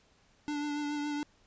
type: tone with vibrato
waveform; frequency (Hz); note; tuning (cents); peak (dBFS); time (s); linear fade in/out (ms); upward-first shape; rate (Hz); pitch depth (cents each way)
square; 293.7; D4; 0; -33; 0.48-1.23; 0; triangle; 7.1; 26
effects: pink hiss -66 dBFS RMS until 1.46 s + resampled to 16000 Hz